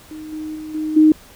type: tone with level steps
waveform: sine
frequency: 310 Hz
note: D#4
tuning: 6 cents flat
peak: -30 / -25 / -28 / -20 / -7 dBFS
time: 0.11-1.12 s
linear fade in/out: 2 ms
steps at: 0.32 / 0.55 / 0.74 / 0.96 s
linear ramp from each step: 10 ms
effects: pink hiss -45 dBFS RMS until 1.35 s